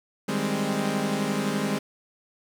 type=chord; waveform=sawtooth; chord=Ab major seventh; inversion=second; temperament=equal; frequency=155.56 / 196 / 207.7 / 261.6 Hz; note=Eb3 / G3 / Ab3 / C4; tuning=0 / 0 / 0 / 0 cents; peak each=-29 / -26 / -24 / -27 dBFS; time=0.28-1.79 s; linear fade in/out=10 ms; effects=low-pass 12000 Hz 12 dB/octave + 8-bit